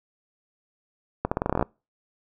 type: accelerating click train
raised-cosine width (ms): 1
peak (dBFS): -9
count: 12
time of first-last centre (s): 1.25-1.626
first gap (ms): 65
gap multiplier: 0.86
effects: noise-tail reverb RT60 0.3 s tail -26 dB re dry